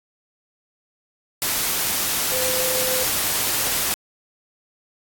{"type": "tone in noise", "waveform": "sine", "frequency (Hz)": 513, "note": "C5", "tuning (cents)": -34, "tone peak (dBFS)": -27, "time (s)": [2.32, 3.03], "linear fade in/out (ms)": 0, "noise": "white", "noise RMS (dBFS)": -22, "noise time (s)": [1.42, 3.94], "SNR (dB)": -8, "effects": ["AAC 64 kbps"]}